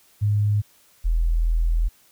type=tone pair in turn; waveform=sine; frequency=103.9 / 41.23 Hz; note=G#2 / E1; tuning=+1 / +1 cents; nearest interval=octave + major third; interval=1600 cents; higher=first; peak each=-17 dBFS; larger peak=neither; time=0.21-0.62 / 1.04-1.89 s; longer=second; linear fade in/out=20 ms; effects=white hiss -57 dBFS RMS until 2.11 s